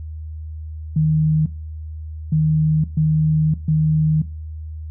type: tone bursts at uneven times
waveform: sine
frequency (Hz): 155.56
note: D#3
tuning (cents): 0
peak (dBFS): -13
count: 4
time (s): 0.96-1.46 / 2.32-2.84 / 2.97-3.54 / 3.68-4.22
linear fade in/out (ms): 5
effects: noise-tail reverb RT60 0.4 s tail -18 dB re dry + added 78 Hz sine -28 dBFS peak until 4.9 s